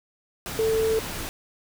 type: tone in noise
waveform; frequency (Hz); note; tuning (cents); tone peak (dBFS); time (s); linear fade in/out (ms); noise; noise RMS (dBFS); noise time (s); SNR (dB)
sine; 443.5; A4; +14; -20; 0.59-0.99; 0; pink; -33; 0.46-1.29; +10
effects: none